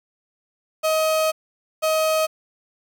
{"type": "tone pair in turn", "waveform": "35% pulse", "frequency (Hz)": [631, 631], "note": ["D#5", "D#5"], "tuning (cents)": [24, 24], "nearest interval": "unison", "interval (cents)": 0, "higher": "neither", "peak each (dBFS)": -16, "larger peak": "neither", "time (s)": [[0.83, 1.32], [1.82, 2.27]], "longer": "first", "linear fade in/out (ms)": 20, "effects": ["8-bit"]}